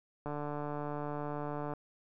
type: click train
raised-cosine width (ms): 1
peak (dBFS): -25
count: 218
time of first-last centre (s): 0.26-1.736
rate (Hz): 147
effects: none